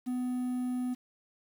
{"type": "tone with quantisation", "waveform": "triangle", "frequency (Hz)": 250, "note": "B3", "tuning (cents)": 21, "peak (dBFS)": -28, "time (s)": [0.06, 0.95], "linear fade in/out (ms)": 20, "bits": 9, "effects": []}